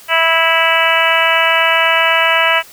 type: harmonic tone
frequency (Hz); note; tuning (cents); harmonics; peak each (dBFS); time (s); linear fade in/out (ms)
328; E4; -9; 2 / 3 / 4 / 5 / 6 / 7 / 8 / 9; -18 / -18 / -18 / -18 / -18 / -18 / -18 / -18; 0.08-2.63; 50
effects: white hiss -40 dBFS RMS until 2.72 s